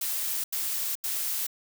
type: noise bursts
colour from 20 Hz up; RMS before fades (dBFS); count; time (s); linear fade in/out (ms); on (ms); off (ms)
blue; -30; 3; 0.01-1.468; 5; 430; 84
effects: none